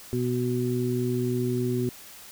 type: harmonic tone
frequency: 123.47 Hz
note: B2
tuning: in tune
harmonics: 1 / 2 / 3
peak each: -28 / -28 / -28 dBFS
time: 0.13-1.89 s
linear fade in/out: 0 ms
effects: white hiss -46 dBFS RMS until 2.31 s